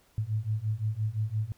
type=beating tone pair; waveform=sine; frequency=105.3 / 111.1 Hz; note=G#2 / A2; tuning=+24 / +17 cents; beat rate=5.8 Hz; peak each=-31 / -30 dBFS; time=0.18-1.52 s; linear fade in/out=0 ms; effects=pink hiss -64 dBFS RMS until 1.57 s